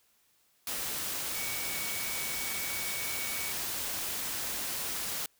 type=tone in noise; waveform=sine; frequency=2251 Hz; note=C#7; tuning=26 cents sharp; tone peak=-40 dBFS; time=1.35-3.52 s; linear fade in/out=2 ms; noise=white; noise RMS=-35 dBFS; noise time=0.67-5.26 s; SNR=-8 dB; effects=white hiss -69 dBFS RMS until 5.39 s